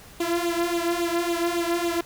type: tone with flanger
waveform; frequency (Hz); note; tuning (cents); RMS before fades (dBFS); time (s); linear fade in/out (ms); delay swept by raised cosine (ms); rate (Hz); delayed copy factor
sawtooth; 342.3; F4; -35; -25; 0.2-2.01; 5; 0.27 to 2.87; 3.6; +0.75
effects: pink hiss -47 dBFS RMS until 2.05 s